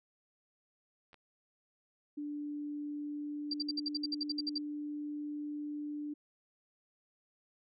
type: clicks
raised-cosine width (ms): 0.3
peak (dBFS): -43 / -39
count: 2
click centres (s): 1.131 / 1.143
type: tone with pitch glide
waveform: sine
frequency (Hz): 293.7 to 295.7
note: D4 to D4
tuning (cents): 0 to +12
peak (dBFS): -37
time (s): 2.17-6.14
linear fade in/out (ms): 10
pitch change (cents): +12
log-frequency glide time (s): 2.95-4
type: tone bursts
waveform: sine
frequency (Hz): 4696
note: D8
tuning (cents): -1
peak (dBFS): -32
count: 13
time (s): 3.51-4.582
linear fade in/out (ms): 5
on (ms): 28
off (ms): 59
effects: none